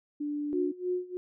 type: tone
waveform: sine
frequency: 293.7 Hz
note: D4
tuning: in tune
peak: -30 dBFS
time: 0.2-0.72 s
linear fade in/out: 10 ms
type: tone with tremolo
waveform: sine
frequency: 361.8 Hz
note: F#4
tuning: 39 cents flat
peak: -26 dBFS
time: 0.53-1.17 s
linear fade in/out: 0 ms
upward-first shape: sine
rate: 3.2 Hz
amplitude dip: 90%
effects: none